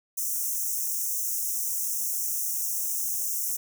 white high-pass noise, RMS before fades -29 dBFS, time 0.17-3.57 s, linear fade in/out 10 ms, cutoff 5600 Hz, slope 96 dB/octave, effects none

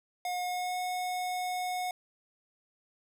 square tone with pitch glide, 720 to 728.8 Hz, F#5 to F#5, -47 to -26 cents, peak -32 dBFS, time 0.25-1.91 s, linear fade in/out 2 ms, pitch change +21 cents, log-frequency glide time 0.43-0.78 s, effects none

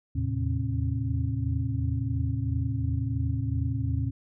sine tone cluster, 80.4 / 83.3 / 111.5 / 133.4 / 270.4 Hz, E2 / E2 / A2 / C3 / C#4, -43 / +19 / +23 / +34 / -43 cents, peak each -31 / -37 / -28 / -33 / -35 dBFS, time 0.15-4.11 s, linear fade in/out 10 ms, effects none

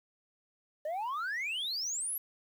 sine exponential sweep, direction up, 587.3 to 11990 Hz, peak -30 dBFS, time 0.85-2.18 s, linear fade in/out 5 ms, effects tanh soft clip ceiling -32 dBFS + 10-bit

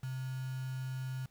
sine tone with quantisation, 130.1 Hz, C3, 9 cents flat, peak -36 dBFS, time 0.03-1.26 s, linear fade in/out 5 ms, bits 8, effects pink hiss -71 dBFS RMS until 1.3 s

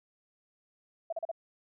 sine tone bursts, 662 Hz, E5, 7 cents sharp, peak -31 dBFS, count 4, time 1.1-1.315 s, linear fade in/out 5 ms, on 26 ms, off 37 ms, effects none

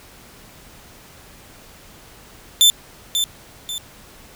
sawtooth tone with echo, 3542 Hz, A7, 11 cents sharp, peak -6 dBFS, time 2.61-2.7 s, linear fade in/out 0 ms, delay 540 ms, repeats 2, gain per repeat -8 dB, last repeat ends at 3.78 s, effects pink hiss -45 dBFS RMS until 4.35 s

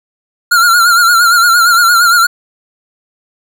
square tone with vibrato, 1396.9 Hz, F6, in tune, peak -6 dBFS, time 0.51-2.27 s, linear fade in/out 10 ms, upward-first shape sine, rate 8.7 Hz, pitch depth 65 cents each way, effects none

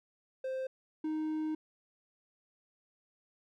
triangle tone pair in turn, 523.3 / 311.2 Hz, C5 / D#4, 0 / 0 cents, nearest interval major sixth, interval 900 cents, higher first, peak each -32 / -30 dBFS, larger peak second, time 0.44-0.67 / 1.04-1.55 s, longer second, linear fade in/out 5 ms, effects none

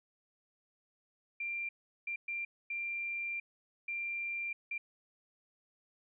sine tone bursts at uneven times, 2375 Hz, D7, 19 cents sharp, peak -35 dBFS, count 6, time 1.4-1.69 / 2.07-2.16 / 2.28-2.45 / 2.7-3.4 / 3.88-4.53 / 4.71-4.78 s, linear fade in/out 5 ms, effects none

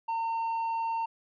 sine tone with tanh clipping, 911 Hz, A#5, 40 cents flat, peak -29 dBFS, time 0.08-1.06 s, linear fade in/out 10 ms, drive 4 dB, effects none

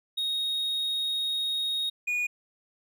triangle tone pair in turn, 3744 / 2453 Hz, A#7 / D#7, +7 / -25 cents, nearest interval perfect fifth, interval 732 cents, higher first, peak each -25 / -24 dBFS, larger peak second, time 0.17-1.9 / 2.07-2.27 s, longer first, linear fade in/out 10 ms, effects none

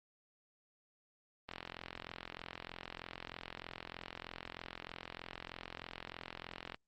click train, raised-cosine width 0.3 ms, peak -27 dBFS, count 228, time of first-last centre 1.49-6.745 s, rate 43.2 Hz, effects Opus 32 kbps

